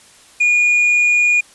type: tone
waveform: triangle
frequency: 2439 Hz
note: D#7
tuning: 35 cents flat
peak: -9 dBFS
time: 0.4-1.41 s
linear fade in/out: 10 ms
effects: white hiss -46 dBFS RMS until 1.54 s + resampled to 24000 Hz